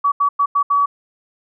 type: tone bursts at uneven times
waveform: sine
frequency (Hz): 1138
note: C#6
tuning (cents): +45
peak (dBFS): -12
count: 5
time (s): 0.04-0.12 / 0.2-0.29 / 0.39-0.46 / 0.55-0.63 / 0.7-0.86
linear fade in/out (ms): 10
effects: none